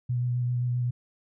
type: tone with vibrato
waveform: sine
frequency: 122.9 Hz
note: B2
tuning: 8 cents flat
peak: -24 dBFS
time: 0.09-0.91 s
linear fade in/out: 10 ms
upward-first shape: square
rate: 7.6 Hz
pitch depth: 13 cents each way
effects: none